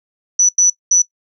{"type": "tone bursts at uneven times", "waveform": "sine", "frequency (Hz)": 5940, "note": "F#8", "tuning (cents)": 6, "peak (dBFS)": -8, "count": 3, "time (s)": [[0.39, 0.49], [0.58, 0.7], [0.91, 1.02]], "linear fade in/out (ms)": 5, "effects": ["noise-tail reverb RT60 0.1 s tail -19 dB re dry"]}